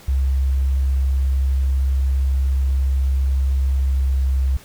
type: tone with pitch glide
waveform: sine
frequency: 66.9 to 66.32 Hz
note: C2 to C2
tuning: +39 to +24 cents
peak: -15 dBFS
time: 0.08-4.57 s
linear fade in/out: 5 ms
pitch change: -15 cents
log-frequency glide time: 3.87-4.36 s
effects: pink hiss -45 dBFS RMS until 4.64 s